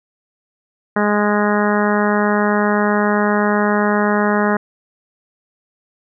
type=harmonic tone; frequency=207.7 Hz; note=G#3; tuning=in tune; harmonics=1 / 2 / 3 / 4 / 5 / 6 / 7 / 8 / 9; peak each=-17 / -20 / -22 / -23 / -24 / -25 / -25 / -26 / -27 dBFS; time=0.96-4.57 s; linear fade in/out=5 ms; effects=none